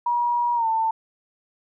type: tone with pitch glide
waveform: sine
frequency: 958 to 893.8 Hz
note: A#5 to A5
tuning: +47 to +27 cents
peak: -19 dBFS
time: 0.06-0.91 s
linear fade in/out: 5 ms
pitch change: -120 cents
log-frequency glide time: 0.55-0.67 s
effects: none